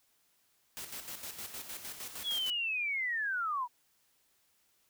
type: noise with tremolo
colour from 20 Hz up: white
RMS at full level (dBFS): -42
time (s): 0.77-2.5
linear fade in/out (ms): 0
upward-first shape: square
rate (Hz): 6.5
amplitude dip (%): 55
type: linear sweep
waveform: sine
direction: down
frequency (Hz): 3416 to 932.3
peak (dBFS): -31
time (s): 2.23-3.68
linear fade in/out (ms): 50
effects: white hiss -72 dBFS RMS until 4.89 s

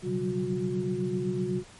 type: tone cluster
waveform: sine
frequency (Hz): 126.9 / 141.1 / 182.6 / 190.5 / 362.6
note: B2 / C#3 / F#3 / G3 / F#4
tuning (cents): +47 / +31 / -23 / -49 / -35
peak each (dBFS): -36 / -36 / -35 / -32 / -30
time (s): 0.02-1.64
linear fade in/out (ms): 50
effects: pink hiss -51 dBFS RMS until 1.79 s + MP3 48 kbps

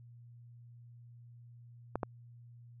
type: clicks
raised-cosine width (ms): 1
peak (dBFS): -19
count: 2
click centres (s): 1.956 / 2.032
effects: added 119 Hz sine -52 dBFS peak until 2.8 s

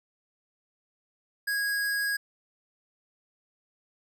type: tone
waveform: square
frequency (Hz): 1649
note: G#6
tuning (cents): -13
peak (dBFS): -27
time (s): 1.47-2.17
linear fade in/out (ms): 10
effects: none

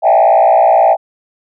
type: tone with frequency modulation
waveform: sine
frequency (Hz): 721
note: F#5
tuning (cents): -45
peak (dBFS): -4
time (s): 0.02-0.97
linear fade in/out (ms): 50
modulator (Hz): 59.4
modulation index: 1.9
effects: tanh soft clip ceiling -2 dBFS

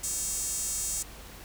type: tone with high-pass filter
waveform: square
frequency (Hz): 249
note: B3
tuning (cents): +14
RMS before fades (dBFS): -32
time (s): 0.03-1.03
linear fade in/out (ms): 10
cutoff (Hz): 7400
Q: 3.8
effects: added 50 Hz sine -47 dBFS peak until 1.44 s + pink hiss -47 dBFS RMS until 1.44 s

